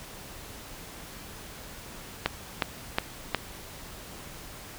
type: click train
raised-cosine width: 0.3 ms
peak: -7 dBFS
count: 4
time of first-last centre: 2.26-3.347 s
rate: 2.76 Hz
effects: pink hiss -44 dBFS RMS until 4.78 s